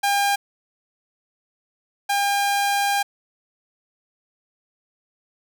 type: tone pair in turn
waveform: sawtooth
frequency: 804 / 804 Hz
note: G5 / G5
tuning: +44 / +44 cents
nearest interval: unison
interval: 0 cents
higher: neither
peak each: -14 / -15 dBFS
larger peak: first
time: 0.03-0.36 / 2.09-3.03 s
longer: second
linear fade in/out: 10 ms
effects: none